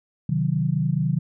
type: chord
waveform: sine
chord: C diminished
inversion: none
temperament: equal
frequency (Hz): 130.81 / 155.56 / 185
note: C3 / Eb3 / Gb3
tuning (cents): 0 / 0 / 0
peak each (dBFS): -25 / -22 / -26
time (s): 0.29-1.19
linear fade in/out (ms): 5
effects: none